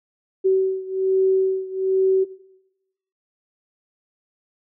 sine beating tone pair, 379.9 / 381.1 Hz, F#4 / G4, +46 / -49 cents, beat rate 1.2 Hz, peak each -18 / -21 dBFS, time 0.44-2.25 s, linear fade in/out 20 ms, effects noise-tail reverb RT60 0.9 s tail -18 dB re dry

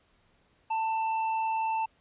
sine tone with tanh clipping, 889 Hz, A5, 18 cents sharp, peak -28 dBFS, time 0.7-1.86 s, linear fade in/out 10 ms, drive 8 dB, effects pink hiss -67 dBFS RMS until 2 s + resampled to 8000 Hz

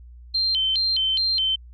sine tone with vibrato, 3587 Hz, A7, 33 cents sharp, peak -19 dBFS, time 0.34-1.56 s, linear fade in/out 10 ms, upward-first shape square, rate 2.4 Hz, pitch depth 260 cents each way, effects added 60 Hz sine -41 dBFS peak until 1.73 s

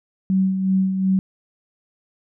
sine tone with tremolo, 189.9 Hz, F#3, 45 cents sharp, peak -14 dBFS, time 0.3-1.19 s, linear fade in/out 0 ms, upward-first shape sine, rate 2.7 Hz, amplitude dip 50%, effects none

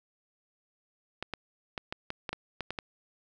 clicks, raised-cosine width 0.3 ms, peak -18 dBFS, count 10, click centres 1.226 / 1.337 / 1.778 / 1.925 / 2.104 / 2.292 / 2.33 / 2.607 / 2.706 / 2.788 s, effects none

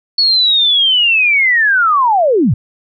sine linear sweep, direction down, 4418 to 87.31 Hz, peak -8 dBFS, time 0.18-2.54 s, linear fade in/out 5 ms, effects none

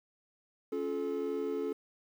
triangle chord, Db augmented, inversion none, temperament equal with one note detuned, 277.2 / 349.2 / 431.2 Hz, Db4 / F4 / A4, 0 / 0 / -35 cents, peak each -36 / -37 / -32 dBFS, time 0.72-1.73 s, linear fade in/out 5 ms, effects 10-bit

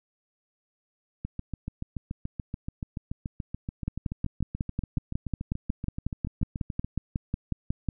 two click trains, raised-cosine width 5 ms, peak -15 / -20 dBFS, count 23 / 40, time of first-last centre 3.88-7.887 / 1.25-6.845 s, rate 5.49 / 6.97 Hz, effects none

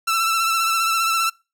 sawtooth tone with vibrato, 1334 Hz, E6, 20 cents sharp, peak -14 dBFS, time 0.07-1.3 s, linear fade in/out 10 ms, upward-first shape sine, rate 15 Hz, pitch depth 33 cents each way, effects noise-tail reverb RT60 0.3 s tail -26 dB re dry

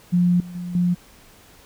sine tone with level steps, 176.9 Hz, F3, 23 cents sharp, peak -14 / -33 / -27 / -16 dBFS, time 0.12-0.95 s, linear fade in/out 20 ms, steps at 0.4 / 0.55 / 0.75 s, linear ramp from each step 2 ms, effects pink hiss -50 dBFS RMS until 1.65 s

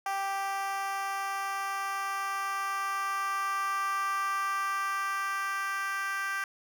10% pulse tone with high-pass filter sweep, 392 Hz, G4, in tune, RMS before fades -32 dBFS, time 0.06-6.44 s, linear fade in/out 2 ms, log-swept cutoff 850 to 1400 Hz, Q 4.7, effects none

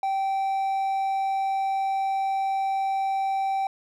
triangle tone, 777 Hz, G5, 16 cents flat, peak -21 dBFS, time 0.03-3.67 s, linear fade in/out 2 ms, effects none

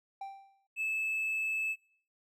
triangle tone with exponential decay, 784 Hz, G5, in tune, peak -34 dBFS, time 0.21-0.67 s, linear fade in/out 5 ms, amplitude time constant 100 ms
triangle tone, 2613 Hz, E7, 16 cents flat, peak -28 dBFS, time 0.76-1.76 s, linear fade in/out 50 ms
effects noise-tail reverb RT60 0.5 s tail -21 dB re dry + tanh soft clip ceiling -25 dBFS

